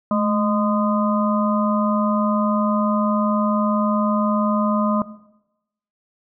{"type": "harmonic tone with a mistuned harmonic", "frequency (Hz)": 205.8, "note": "G#3", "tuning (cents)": -16, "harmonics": [1, 3, 5, 6], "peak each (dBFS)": [-18, -23, -25, -26], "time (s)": [0.11, 5.02], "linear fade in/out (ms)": 2, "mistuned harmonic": 1, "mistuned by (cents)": 67, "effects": ["noise-tail reverb RT60 0.9 s tail -17 dB re dry"]}